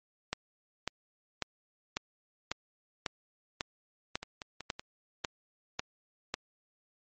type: two click trains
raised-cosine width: 0.2 ms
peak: -23 / -14 dBFS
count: 4 / 12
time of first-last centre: 4.23-4.795 / 0.33-6.341 s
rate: 5.31 / 1.83 Hz
effects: MP3 32 kbps